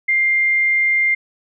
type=tone; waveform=sine; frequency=2100 Hz; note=C7; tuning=6 cents sharp; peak=-13 dBFS; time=0.08-1.15 s; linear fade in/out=10 ms; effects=none